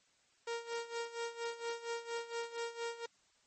sawtooth tone with tremolo, 466.2 Hz, A#4, in tune, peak -32 dBFS, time 0.47-3.06 s, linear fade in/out 5 ms, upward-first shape sine, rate 4.3 Hz, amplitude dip 80%, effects white hiss -71 dBFS RMS until 3.46 s + MP3 32 kbps

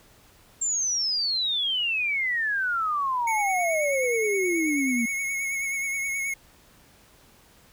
sine exponential sweep, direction down, 7460 to 226.8 Hz, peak -23 dBFS, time 0.61-5.06 s, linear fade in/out 10 ms
square tone with vibrato, 2197 Hz, C#7, 16 cents flat, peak -27 dBFS, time 3.27-6.34 s, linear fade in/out 5 ms, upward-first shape sine, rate 9.4 Hz, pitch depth 31 cents each way
effects pink hiss -56 dBFS RMS until 7.72 s

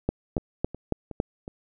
two click trains, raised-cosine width 2 ms, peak -23 / -10 dBFS, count 4 / 5, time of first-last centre 0.38-1.479 / 0.09-1.201 s, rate 2.73 / 3.6 Hz, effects none

